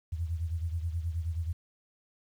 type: beating tone pair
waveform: sine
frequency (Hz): 81.7 / 91.1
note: E2 / F#2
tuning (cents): -15 / -26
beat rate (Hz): 9.4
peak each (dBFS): -31 / -37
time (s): 0.12-1.53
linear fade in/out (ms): 10
effects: 10-bit